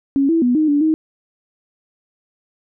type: tone with pitch steps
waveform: sine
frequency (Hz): 276 / 329.5 / 245.6 / 309.8 / 289.4 / 315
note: C#4 / E4 / B3 / D#4 / D4 / D#4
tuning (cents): -7 / -1 / -9 / -7 / -25 / +21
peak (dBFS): -12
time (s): 0.16-0.94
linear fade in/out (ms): 0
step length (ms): 130
effects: none

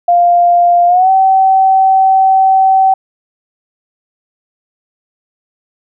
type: tone with pitch glide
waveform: sine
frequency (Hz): 698.5 to 766.1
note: F5 to G5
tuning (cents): 0 to -40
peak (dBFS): -5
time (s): 0.08-2.94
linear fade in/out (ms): 5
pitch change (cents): +160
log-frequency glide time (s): 0.87-1.1
effects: none

